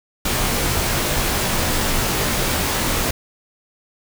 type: noise with comb filter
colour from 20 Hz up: pink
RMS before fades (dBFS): -20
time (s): 0.25-3.11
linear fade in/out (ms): 5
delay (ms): 19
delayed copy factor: -0.7
effects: none